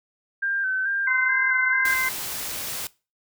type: tone with vibrato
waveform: sine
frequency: 1561 Hz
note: G6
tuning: 8 cents flat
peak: -22 dBFS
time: 0.42-1.95 s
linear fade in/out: 10 ms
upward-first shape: square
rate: 2.3 Hz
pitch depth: 37 cents each way
type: harmonic tone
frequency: 518 Hz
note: C5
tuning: 17 cents flat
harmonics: 2 / 3 / 4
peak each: -31 / -29 / -23 dBFS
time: 1.07-2.09 s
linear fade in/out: 5 ms
type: noise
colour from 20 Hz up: white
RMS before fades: -31 dBFS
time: 1.85-2.87 s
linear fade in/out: 2 ms
effects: noise-tail reverb RT60 0.3 s tail -21 dB re dry